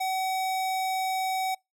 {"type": "tone", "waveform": "square", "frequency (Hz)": 756, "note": "F#5", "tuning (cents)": 37, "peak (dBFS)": -27, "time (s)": [0, 1.55], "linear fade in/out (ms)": 10, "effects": ["noise-tail reverb RT60 0.2 s tail -26 dB re dry"]}